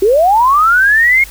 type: linear sweep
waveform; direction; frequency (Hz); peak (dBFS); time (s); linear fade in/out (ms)
sine; up; 367.1 to 2177; -6; 0.02-1.24; 5
effects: added 50 Hz sine -33 dBFS peak until 1.3 s + white hiss -35 dBFS RMS until 1.3 s